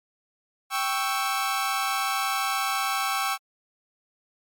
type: chord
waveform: sawtooth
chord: C# diminished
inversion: second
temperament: equal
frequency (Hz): 784 / 1108.7 / 1318.5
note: G5 / C#6 / E6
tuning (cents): 0 / 0 / 0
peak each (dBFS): -25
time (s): 0.7-3.38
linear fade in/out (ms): 50
effects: MP3 96 kbps